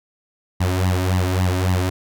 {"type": "tone with flanger", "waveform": "sawtooth", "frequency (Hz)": 91.9, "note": "F#2", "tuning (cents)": -11, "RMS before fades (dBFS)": -19, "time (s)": [0.6, 1.9], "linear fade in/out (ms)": 10, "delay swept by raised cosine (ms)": [1, 3.3], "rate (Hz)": 3.6, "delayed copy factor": 0.9, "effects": []}